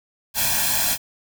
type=noise with comb filter; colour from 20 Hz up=white; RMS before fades=-21 dBFS; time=0.34-0.98 s; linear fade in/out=50 ms; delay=1.2 ms; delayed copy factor=+1; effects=none